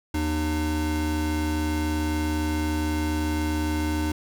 square tone pair together, 78.75 / 303.4 Hz, D#2 / D#4, +21 / -44 cents, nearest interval octave + major seventh, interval 2335 cents, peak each -27 / -27 dBFS, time 0.14-4.12 s, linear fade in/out 5 ms, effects none

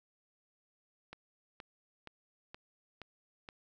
click train, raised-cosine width 0.3 ms, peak -30 dBFS, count 6, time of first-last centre 1.13-3.488 s, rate 2.12 Hz, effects none

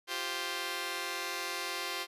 5% pulse chord, F suspended second, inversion none, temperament just, 349.2 / 392.9 / 523.8 Hz, F4 / G4 / C5, 0 / +4 / +2 cents, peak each -28 / -28 / -29 dBFS, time 0.07-2.07 s, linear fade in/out 50 ms, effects resampled to 32000 Hz

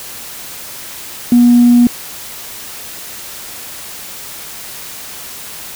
sine tone, 241.3 Hz, B3, 40 cents flat, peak -3 dBFS, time 1.32-1.87 s, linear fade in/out 2 ms, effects tanh soft clip ceiling 0 dBFS + white hiss -29 dBFS RMS until 5.75 s

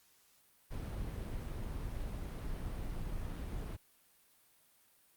brown noise, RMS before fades -40 dBFS, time 0.7-3.77 s, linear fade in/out 20 ms, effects white hiss -68 dBFS RMS until 5.16 s + Opus 48 kbps

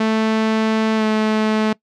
sawtooth tone with pitch glide, 220 to 216.6 Hz, A3 to A3, 0 to -27 cents, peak -11 dBFS, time 0-1.73 s, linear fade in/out 5 ms, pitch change -27 cents, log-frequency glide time 0.96-1.04 s, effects noise-tail reverb RT60 0.1 s tail -22 dB re dry + low-pass 4000 Hz 12 dB/octave

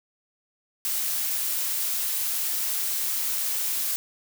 blue noise, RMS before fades -27 dBFS, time 0.85-3.96 s, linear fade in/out 0 ms, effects none

